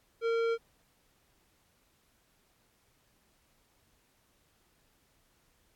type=tone with tanh clipping; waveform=triangle; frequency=459.5 Hz; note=A#4; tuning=25 cents flat; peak=-29 dBFS; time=0.21-0.58 s; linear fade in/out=50 ms; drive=18 dB; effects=pink hiss -70 dBFS RMS until 5.75 s + AAC 64 kbps